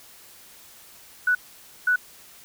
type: tone bursts at uneven times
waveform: sine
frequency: 1480 Hz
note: F#6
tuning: in tune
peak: -17 dBFS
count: 2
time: 1.27-1.35 / 1.87-1.96 s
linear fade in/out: 5 ms
effects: white hiss -49 dBFS RMS until 2.44 s